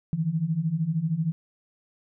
sine beating tone pair, 153.1 / 166.1 Hz, D#3 / E3, -28 / +13 cents, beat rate 13 Hz, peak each -28 / -25 dBFS, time 0.13-1.32 s, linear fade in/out 0 ms, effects none

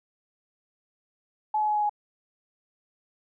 sine tone with pitch steps, 855 / 849.6 / 844.2 / 838.9 / 833.5 Hz, A5 / G#5 / G#5 / G#5 / G#5, -50 / +39 / +28 / +17 / +6 cents, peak -22 dBFS, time 1.54-1.895 s, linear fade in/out 5 ms, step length 71 ms, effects none

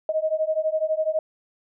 sine beating tone pair, 622.3 / 634.3 Hz, D#5 / D#5, 0 / +33 cents, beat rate 12 Hz, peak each -24 dBFS, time 0.09-1.19 s, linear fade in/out 2 ms, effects none

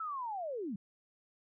sine linear sweep, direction down, 1334 to 174.61 Hz, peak -36 dBFS, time 0-0.76 s, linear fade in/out 5 ms, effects none

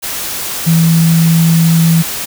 sine tone in noise, 164.81 Hz, E3, in tune, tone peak -6 dBFS, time 0.66-2.03 s, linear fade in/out 20 ms, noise white, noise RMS -20 dBFS, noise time 0.02-2.26 s, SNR +11 dB, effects none

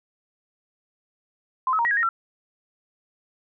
sine tone with pitch steps, 1037 / 1286 / 935 / 1904 / 1649 / 1862 / 1350 Hz, C6 / E6 / A#5 / A#6 / G#6 / A#6 / E6, -16 / -43 / +5 / +36 / -13 / -2 / +41 cents, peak -19 dBFS, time 1.67-2.09 s, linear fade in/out 2 ms, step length 60 ms, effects none

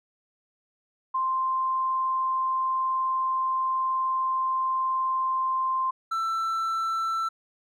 sine / triangle tone pair in turn, 1046.5 / 1333.5 Hz, C6 / E6, 0 / +20 cents, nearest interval major third, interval 420 cents, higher second, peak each -23 dBFS, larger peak neither, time 1.14-5.91 / 6.11-7.29 s, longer first, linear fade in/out 10 ms, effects none

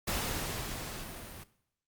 pink noise with level ramp, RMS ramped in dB -32 to -47 dBFS, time 0.07-1.44 s, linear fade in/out 10 ms, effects noise-tail reverb RT60 0.7 s tail -17 dB re dry + Opus 48 kbps

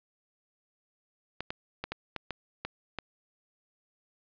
clicks, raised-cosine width 0.3 ms, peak -18 dBFS, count 8, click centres 1.406 / 1.505 / 1.84 / 1.92 / 2.163 / 2.307 / 2.65 / 2.987 s, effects resampled to 11025 Hz + 10-bit

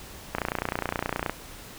click train, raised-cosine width 0.5 ms, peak -11 dBFS, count 29, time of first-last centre 0.35-1.296 s, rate 29.6 Hz, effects pink hiss -44 dBFS RMS until 1.78 s

